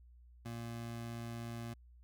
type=tone; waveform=25% pulse; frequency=116.7 Hz; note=A#2; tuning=2 cents sharp; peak=-38 dBFS; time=0.45-1.74 s; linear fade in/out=10 ms; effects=added 60 Hz sine -57 dBFS peak until 2.03 s